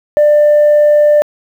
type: tone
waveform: sine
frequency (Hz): 594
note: D5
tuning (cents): +20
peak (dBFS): -3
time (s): 0.17-1.22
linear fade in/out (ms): 0
effects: tanh soft clip ceiling -3 dBFS + 7-bit